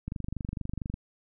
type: click train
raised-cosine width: 5 ms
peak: -21 dBFS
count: 22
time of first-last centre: 0.08-0.941 s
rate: 24.4 Hz
effects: none